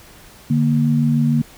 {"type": "tone pair together", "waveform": "sine", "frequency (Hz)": [147.6, 234.3], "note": ["D3", "A#3"], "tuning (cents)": [9, 9], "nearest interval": "minor sixth", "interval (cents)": 800, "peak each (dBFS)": -16, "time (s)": [0.5, 1.42], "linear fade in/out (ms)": 5, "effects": ["pink hiss -44 dBFS RMS until 1.57 s"]}